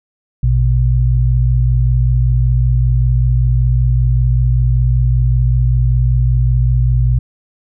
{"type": "tone pair together", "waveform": "sine", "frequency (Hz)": [58.27, 123.47], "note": ["A#1", "B2"], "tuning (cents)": [0, 0], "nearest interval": "octave + minor second", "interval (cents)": 1300, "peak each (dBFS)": -12, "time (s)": [0.43, 7.19], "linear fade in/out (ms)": 5, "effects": []}